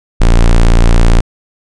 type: tone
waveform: square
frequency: 28.88 Hz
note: A#0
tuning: 15 cents flat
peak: -4 dBFS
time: 0.2-1.21 s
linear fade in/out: 10 ms
effects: resampled to 22050 Hz

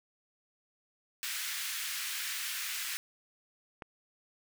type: high-pass noise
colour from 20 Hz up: pink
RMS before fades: -37 dBFS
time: 1.23-2.97 s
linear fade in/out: 0 ms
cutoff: 1600 Hz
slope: 24 dB/octave
type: click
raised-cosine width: 0.5 ms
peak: -27 dBFS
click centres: 3.822 s
effects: none

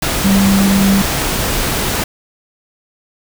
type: tone in noise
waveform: sine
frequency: 196 Hz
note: G3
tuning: in tune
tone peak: -9 dBFS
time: 0.24-1.02 s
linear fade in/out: 5 ms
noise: pink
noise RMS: -17 dBFS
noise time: 0.02-2.04 s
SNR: +5 dB
effects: none

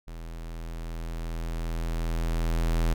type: tone with level ramp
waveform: square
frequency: 41.32 Hz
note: E1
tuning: 5 cents sharp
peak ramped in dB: -38 to -22 dBFS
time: 0.07-2.94 s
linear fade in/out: 10 ms
effects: none

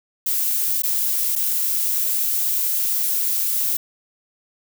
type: noise with dropouts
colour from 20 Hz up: violet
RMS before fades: -21 dBFS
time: 0.26-3.77 s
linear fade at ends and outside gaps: 5 ms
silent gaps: 0.821-0.834 / 1.355-1.36 s
effects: none

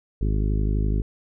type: harmonic tone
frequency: 51.91 Hz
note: G#1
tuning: in tune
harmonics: 1 / 2 / 3 / 4 / 5 / 6 / 7 / 8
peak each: -21 / -27 / -31 / -33 / -35 / -37 / -38 / -39 dBFS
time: 0.21-1.02 s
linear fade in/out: 5 ms
effects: none

